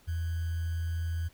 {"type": "tone with sample-and-hold", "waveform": "sine", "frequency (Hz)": 83.3, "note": "E2", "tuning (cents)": 19, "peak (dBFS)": -29, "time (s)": [0.07, 1.29], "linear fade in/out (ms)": 20, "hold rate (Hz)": 1575, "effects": ["pink hiss -62 dBFS RMS until 1.33 s"]}